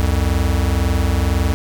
square tone pair together, 65.48 / 87.4 Hz, C2 / F2, +2 / +2 cents, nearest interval perfect fourth, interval 500 cents, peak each -18 dBFS, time 0-1.54 s, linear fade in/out 0 ms, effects none

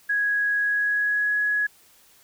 sine tone with pitch glide, 1661.2 to 1679.5 Hz, G#6 to G#6, 0 to +19 cents, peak -20 dBFS, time 0.09-1.67 s, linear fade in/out 10 ms, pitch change +19 cents, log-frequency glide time 0.59-1.38 s, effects white hiss -56 dBFS RMS until 2.23 s

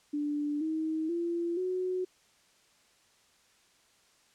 sine tone with pitch steps, 293.7 / 316.6 / 341.3 / 367.9 Hz, D4 / D#4 / F4 / F#4, 0 / +30 / -40 / -10 cents, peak -29 dBFS, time 0.13-2.05 s, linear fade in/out 10 ms, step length 480 ms, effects white hiss -65 dBFS RMS until 4.34 s + low-pass 8000 Hz 12 dB/octave

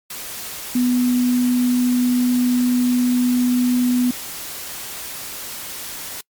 sine tone in noise, 247.4 Hz, B3, 3 cents sharp, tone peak -14 dBFS, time 0.75-4.11 s, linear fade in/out 5 ms, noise white, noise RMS -31 dBFS, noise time 0.1-6.21 s, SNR +14 dB, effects noise-tail reverb RT60 0.1 s tail -25 dB re dry + MP3 96 kbps

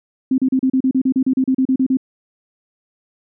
sine tone bursts, 261.6 Hz, C4, in tune, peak -12 dBFS, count 16, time 0.31-1.971 s, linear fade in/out 5 ms, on 71 ms, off 35 ms, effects none

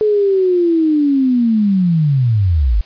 sine linear sweep, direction down, 431.5 to 46 Hz, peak -10 dBFS, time 0.01-2.81 s, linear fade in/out 0 ms, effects white hiss -43 dBFS RMS until 2.85 s + resampled to 11025 Hz

